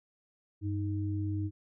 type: tone pair together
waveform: sine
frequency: 98.1 / 311.4 Hz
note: G2 / D#4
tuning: +2 / +2 cents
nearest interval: octave + minor sixth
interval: 2000 cents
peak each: -31 / -36 dBFS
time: 0.61-1.51 s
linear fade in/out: 50 ms
effects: none